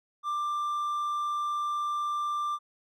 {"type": "tone", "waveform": "triangle", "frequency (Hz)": 1184, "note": "D6", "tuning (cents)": 14, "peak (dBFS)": -26, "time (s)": [0.23, 2.59], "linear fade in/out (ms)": 50, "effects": []}